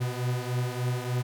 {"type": "beating tone pair", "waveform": "45% pulse", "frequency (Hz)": [123, 126.4], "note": ["B2", "B2"], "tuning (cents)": [-7, 41], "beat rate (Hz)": 3.4, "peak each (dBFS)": [-29, -32], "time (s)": [0, 1.23], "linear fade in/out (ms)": 20, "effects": []}